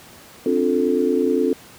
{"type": "chord", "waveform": "sine", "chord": "D minor seventh", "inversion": "third", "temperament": "just", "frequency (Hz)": [264.3, 293.7, 352.4, 440.5], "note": ["C4", "D4", "F4", "A4"], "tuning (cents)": [18, 0, 16, 2], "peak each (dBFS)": [-21, -24, -22, -20], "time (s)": [0.46, 1.53], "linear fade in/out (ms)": 2, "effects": ["pink hiss -44 dBFS RMS until 1.78 s", "high-pass 100 Hz 12 dB/octave"]}